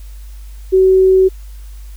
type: tone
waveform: sine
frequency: 377.3 Hz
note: F#4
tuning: 34 cents sharp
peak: -6 dBFS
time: 0.72-1.29 s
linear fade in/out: 20 ms
effects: added 50 Hz sine -29 dBFS peak until 1.96 s + white hiss -48 dBFS RMS until 1.96 s